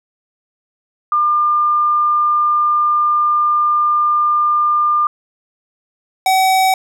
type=tone pair in turn; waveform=sine / square; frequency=1200 / 758 Hz; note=D6 / F#5; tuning=+37 / +42 cents; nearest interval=minor sixth; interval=795 cents; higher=first; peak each=-11 dBFS; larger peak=neither; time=1.12-5.07 / 6.26-6.74 s; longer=first; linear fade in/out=2 ms; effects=none